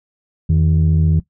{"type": "tone pair together", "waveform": "sine", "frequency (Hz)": [84.1, 158.76], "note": ["E2", "D#3"], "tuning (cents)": [35, 35], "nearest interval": "major seventh", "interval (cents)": 1100, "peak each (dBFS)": -12, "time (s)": [0.49, 1.2], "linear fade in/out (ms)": 10, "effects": ["noise-tail reverb RT60 0.1 s tail -17 dB re dry", "tanh soft clip ceiling -7 dBFS"]}